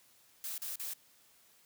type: noise bursts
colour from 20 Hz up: blue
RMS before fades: -40 dBFS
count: 3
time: 0.44-0.936 s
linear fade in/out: 2 ms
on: 140 ms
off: 38 ms
effects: white hiss -65 dBFS RMS until 1.65 s + high-pass 60 Hz 12 dB/octave